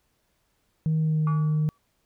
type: tone with pitch glide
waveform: sine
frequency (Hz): 157.8 to 153.31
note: D#3 to D#3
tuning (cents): +25 to -25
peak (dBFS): -19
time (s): 0.86-1.69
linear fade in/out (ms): 0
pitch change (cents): -50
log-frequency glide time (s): 0.99-1.33
type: tone with exponential decay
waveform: sine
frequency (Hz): 1143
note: D6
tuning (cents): -47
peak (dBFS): -26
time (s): 1.27-1.78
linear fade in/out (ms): 1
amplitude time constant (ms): 110
effects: tanh soft clip ceiling -18 dBFS + pink hiss -71 dBFS RMS until 2.05 s